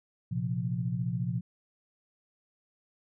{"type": "chord", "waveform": "sine", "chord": "Bb suspended second", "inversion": "none", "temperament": "equal", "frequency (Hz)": [116.54, 130.81, 174.61], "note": ["Bb2", "C3", "F3"], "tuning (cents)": [0, 0, 0], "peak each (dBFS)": -33, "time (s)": [0.31, 1.41], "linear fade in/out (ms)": 10, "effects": []}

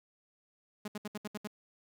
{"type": "tone bursts", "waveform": "sawtooth", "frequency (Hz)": 209.2, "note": "G#3", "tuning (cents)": 13, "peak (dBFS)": -33, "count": 7, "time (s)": [0.85, 1.474], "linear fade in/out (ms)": 5, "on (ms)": 30, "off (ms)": 69, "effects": []}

